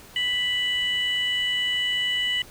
sine tone pair together, 1975.5 / 2960 Hz, B6 / F#7, 0 / 0 cents, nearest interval perfect fifth, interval 700 cents, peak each -25 / -22 dBFS, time 0.16-2.42 s, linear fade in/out 2 ms, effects tanh soft clip ceiling -18 dBFS + pink hiss -47 dBFS RMS until 2.5 s

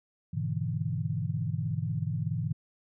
sine chord, E dominant seventh, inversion first, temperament just, 103.01 / 123.61 / 148.33 / 164.81 Hz, G#2 / B2 / D3 / E3, -14 / +2 / +18 / 0 cents, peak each -34 dBFS, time 0.33-2.53 s, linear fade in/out 10 ms, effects none

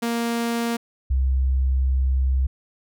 sawtooth / sine tone pair in turn, 233.6 / 65.55 Hz, A#3 / C2, +4 / +4 cents, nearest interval octave + minor seventh, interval 2200 cents, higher first, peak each -18 / -17 dBFS, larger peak second, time 0.02-0.77 / 1.1-2.47 s, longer second, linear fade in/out 10 ms, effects none

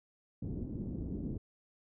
white low-pass noise, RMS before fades -39 dBFS, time 0.42-1.38 s, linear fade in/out 5 ms, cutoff 290 Hz, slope 24 dB/octave, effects none

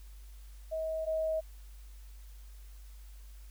sine tone pair in turn, 638 / 635.6 Hz, D#5 / D#5, +43 / +37 cents, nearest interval unison, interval 6 cents, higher first, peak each -32 / -29 dBFS, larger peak second, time 0.71-1.06 / 1.06-1.41 s, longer neither, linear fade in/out 20 ms, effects added 50 Hz sine -47 dBFS peak until 3.5 s + white hiss -63 dBFS RMS until 3.5 s

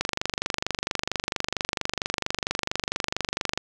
click train, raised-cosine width 0.2 ms, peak -7 dBFS, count 88, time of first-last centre 0.01-3.576 s, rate 24.4 Hz, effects none

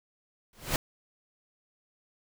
pink noise with exponential growth, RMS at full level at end -24 dBFS, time 0.53-0.76 s, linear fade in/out 1 ms, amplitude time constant 49 ms, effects none

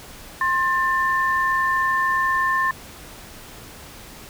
sine tone pair together, 1060.2 / 1783 Hz, C6 / A6, +23 / +22 cents, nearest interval major sixth, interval 899 cents, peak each -20 / -21 dBFS, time 0.41-2.71 s, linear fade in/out 2 ms, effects pink hiss -41 dBFS RMS until 4.29 s

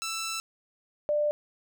10% pulse / sine tone pair in turn, 1327 / 594 Hz, E6 / D5, +11 / +20 cents, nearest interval octave + major second, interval 1391 cents, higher first, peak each -23 dBFS, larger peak neither, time 0.02-0.4 / 1.09-1.31 s, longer first, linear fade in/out 0 ms, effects none

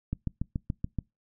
click train, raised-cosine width 5 ms, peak -17 dBFS, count 7, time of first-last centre 0.13-0.987 s, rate 7 Hz, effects noise-tail reverb RT60 0.2 s tail -25 dB re dry

